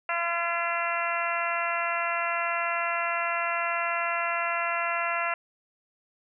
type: harmonic tone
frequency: 340.8 Hz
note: F4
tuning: 42 cents flat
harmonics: 2 / 3 / 4 / 5 / 6 / 7 / 8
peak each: -32 / -33 / -31 / -35 / -34 / -37 / -34 dBFS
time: 0.09-5.34 s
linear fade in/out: 2 ms
effects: none